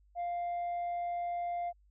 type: tone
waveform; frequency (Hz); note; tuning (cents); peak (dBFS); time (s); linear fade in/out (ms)
sine; 698.5; F5; 0; -30; 0.15-1.73; 50
effects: tanh soft clip ceiling -32 dBFS + added 50 Hz sine -62 dBFS peak until 1.9 s